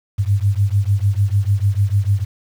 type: beating tone pair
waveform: sine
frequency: 97.3 / 104 Hz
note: G2 / G#2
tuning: -12 / +3 cents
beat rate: 6.7 Hz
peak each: -16 / -17 dBFS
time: 0.18-2.25 s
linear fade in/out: 20 ms
effects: 7-bit